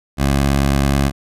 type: tone with vibrato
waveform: 15% pulse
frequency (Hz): 69.2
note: C#2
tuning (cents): -2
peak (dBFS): -7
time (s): 0.17-1.12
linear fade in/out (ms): 50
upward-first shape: sine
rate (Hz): 18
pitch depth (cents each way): 37
effects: resampled to 32000 Hz